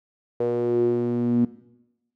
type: tone with band-pass filter sweep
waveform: sawtooth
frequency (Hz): 120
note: B2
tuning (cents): -49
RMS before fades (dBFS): -22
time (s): 0.4-1.45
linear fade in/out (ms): 5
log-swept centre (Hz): 460 to 250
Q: 7.8
effects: noise-tail reverb RT60 0.9 s tail -17 dB re dry